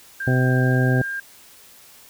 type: tone with pitch glide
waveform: sine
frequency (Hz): 1591 to 1601.1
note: G6 to G6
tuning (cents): +25 to +36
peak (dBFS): -25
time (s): 0.2-1.2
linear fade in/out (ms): 5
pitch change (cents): +11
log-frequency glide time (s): 0.63-0.71
type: harmonic tone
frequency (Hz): 127.9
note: C3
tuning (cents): -39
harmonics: 1 / 2 / 3 / 4 / 5 / 6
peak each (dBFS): -17 / -23 / -27 / -29 / -31 / -33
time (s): 0.27-1.02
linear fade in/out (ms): 5
effects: white hiss -48 dBFS RMS until 2.09 s